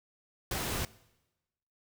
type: noise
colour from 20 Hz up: pink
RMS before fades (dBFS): -34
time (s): 0.51-0.85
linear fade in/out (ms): 2
effects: noise-tail reverb RT60 1.0 s tail -21 dB re dry